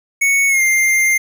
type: tone with pitch glide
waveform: square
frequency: 2217 to 2103 Hz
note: C#7 to C7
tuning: 0 to +8 cents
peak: -12 dBFS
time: 0.21-1.18 s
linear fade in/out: 10 ms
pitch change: -92 cents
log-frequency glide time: 0.48-0.62 s
effects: 8-bit